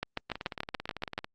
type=two click trains; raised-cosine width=0.3 ms; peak=-21 / -15 dBFS; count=18 / 9; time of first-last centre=0.3-1.244 / 0.03-1.179 s; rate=18 / 6.96 Hz; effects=Opus 48 kbps